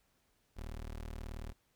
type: tone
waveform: 25% pulse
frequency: 38.56 Hz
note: D#1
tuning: 15 cents flat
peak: -38 dBFS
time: 0.56-1.53 s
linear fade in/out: 20 ms
effects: pink hiss -75 dBFS RMS until 1.75 s